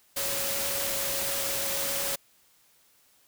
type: tone in noise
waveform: sine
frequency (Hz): 554.4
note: C#5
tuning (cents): 0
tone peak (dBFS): -37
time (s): 0.16-2.16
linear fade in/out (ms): 10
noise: white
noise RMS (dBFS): -30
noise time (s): 0.16-2.16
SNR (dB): -10
effects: white hiss -63 dBFS RMS until 3.27 s